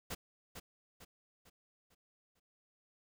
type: noise with echo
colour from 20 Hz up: pink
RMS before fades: -41 dBFS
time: 0.1-0.15 s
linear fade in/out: 10 ms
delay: 450 ms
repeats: 5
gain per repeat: -7 dB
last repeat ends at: 2.4 s
effects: none